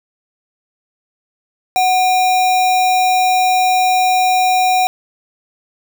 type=tone with sample-and-hold; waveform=sine; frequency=740 Hz; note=F#5; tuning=in tune; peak=-10 dBFS; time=1.76-4.87 s; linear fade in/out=0 ms; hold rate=3150 Hz; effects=none